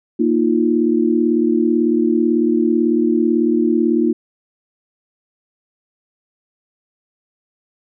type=chord; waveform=sine; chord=Bb suspended fourth; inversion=none; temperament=equal; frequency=233.1 / 311.1 / 349.2 Hz; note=Bb3 / Eb4 / F4; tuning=0 / 0 / 0 cents; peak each=-17 dBFS; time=0.19-4.13 s; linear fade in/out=10 ms; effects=none